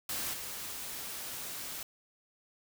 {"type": "noise with level steps", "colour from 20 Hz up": "white", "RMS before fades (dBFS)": [-36, -41], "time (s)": [0.09, 1.83], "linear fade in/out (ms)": 2, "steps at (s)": 0.33, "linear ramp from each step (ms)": 10, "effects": []}